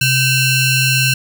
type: ring-modulated tone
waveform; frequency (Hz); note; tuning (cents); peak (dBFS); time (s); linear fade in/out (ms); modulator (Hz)
sawtooth; 1411; F6; +17; -5; 0.01-1.14; 5; 1280
effects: none